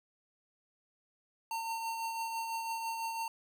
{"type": "tone with tremolo", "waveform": "square", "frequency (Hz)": 909, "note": "A#5", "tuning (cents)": -44, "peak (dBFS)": -34, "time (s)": [1.51, 3.28], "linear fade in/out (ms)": 2, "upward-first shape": "triangle", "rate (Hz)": 6, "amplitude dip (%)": 40, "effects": []}